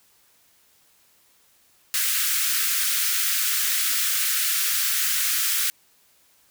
white high-pass noise, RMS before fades -23 dBFS, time 1.94-5.7 s, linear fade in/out 0 ms, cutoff 1300 Hz, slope 48 dB/octave, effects white hiss -60 dBFS RMS until 6.5 s

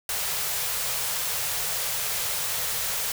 white band-stop noise, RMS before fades -28 dBFS, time 0.09-3.12 s, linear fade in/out 2 ms, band 180 to 410 Hz, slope 96 dB/octave, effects none

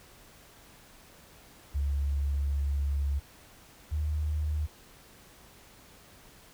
sine tone pair in turn, 70.4 / 75.97 Hz, C#2 / D#2, +27 / -41 cents, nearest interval minor second, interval 132 cents, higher second, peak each -26 / -27 dBFS, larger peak first, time 1.74-3.2 / 3.91-4.67 s, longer first, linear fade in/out 20 ms, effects pink hiss -55 dBFS RMS until 6.53 s

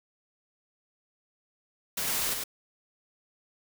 white noise with echo, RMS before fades -31 dBFS, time 1.97-2.34 s, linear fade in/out 5 ms, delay 99 ms, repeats 1, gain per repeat -3 dB, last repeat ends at 2.439 s, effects none

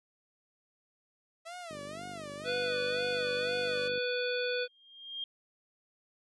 sawtooth tone with vibrato, 643 Hz, E5, 43 cents flat, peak -38 dBFS, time 1.45-3.89 s, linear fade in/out 20 ms, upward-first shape sine, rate 2 Hz, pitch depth 200 cents each way
click train, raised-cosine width 3 ms, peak -32 dBFS, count 113, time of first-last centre 1.71-3.977 s, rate 49.4 Hz
harmonic tone, 493.9 Hz, B4, in tune, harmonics 1 / 3 / 5 / 7 / 9, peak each -32 / -37 / -39 / -40 / -42 dBFS, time 2.44-4.68 s, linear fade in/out 50 ms
sine tone with exponential growth, 3214 Hz, G7, 43 cents sharp, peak -33 dBFS, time 4.59-5.24 s, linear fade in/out 2 ms, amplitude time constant 140 ms
effects high-pass 150 Hz 12 dB/octave + resampled to 24000 Hz

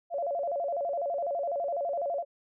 sine tone with vibrato, 622.3 Hz, D#5, in tune, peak -28 dBFS, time 0.1-2.25 s, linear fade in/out 50 ms, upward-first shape square, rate 12 Hz, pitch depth 170 cents each way, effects none

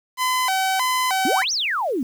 sawtooth tone with vibrato, 880 Hz, A5, in tune, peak -15 dBFS, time 0.17-1.45 s, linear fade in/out 50 ms, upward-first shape square, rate 1.6 Hz, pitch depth 250 cents each way
sine exponential two-way sweep, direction up then down, 230.7 to 6272 to 230.7 Hz, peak -20 dBFS, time 1.25-2.03 s, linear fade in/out 2 ms, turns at 1.52 s
effects 8-bit

